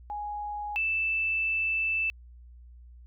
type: tone pair in turn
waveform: sine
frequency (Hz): 830.6 / 2643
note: G#5 / E7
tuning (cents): 0 / +4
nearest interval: octave + minor sixth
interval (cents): 2004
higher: second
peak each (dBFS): -32 / -25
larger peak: second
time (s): 0.1-0.76 / 0.76-2.1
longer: second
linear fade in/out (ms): 0
effects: added 60 Hz sine -47 dBFS peak until 3.06 s